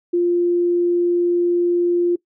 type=tone; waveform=sine; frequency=349.1 Hz; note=F4; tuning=1 cent flat; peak=-14 dBFS; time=0.13-2.16 s; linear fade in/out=10 ms; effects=noise-tail reverb RT60 0.1 s tail -21 dB re dry